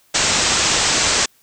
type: low-pass noise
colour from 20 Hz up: white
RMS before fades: -17 dBFS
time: 0.14-1.26 s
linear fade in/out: 10 ms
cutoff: 8100 Hz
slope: 96 dB/octave
effects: white hiss -56 dBFS RMS until 1.42 s